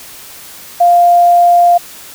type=tone; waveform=sine; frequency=698.5 Hz; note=F5; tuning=in tune; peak=-4 dBFS; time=0.8-1.78 s; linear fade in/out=10 ms; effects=white hiss -33 dBFS RMS until 2.14 s